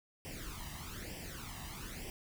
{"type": "noise with flanger", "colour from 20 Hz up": "pink", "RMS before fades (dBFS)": -45, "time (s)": [0.25, 2.1], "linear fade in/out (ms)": 0, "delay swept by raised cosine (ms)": [0.37, 1.05], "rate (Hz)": 1.1, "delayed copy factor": 0.75, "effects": []}